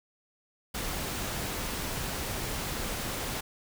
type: noise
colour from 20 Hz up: pink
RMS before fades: -34 dBFS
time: 0.74-3.41 s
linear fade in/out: 10 ms
effects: none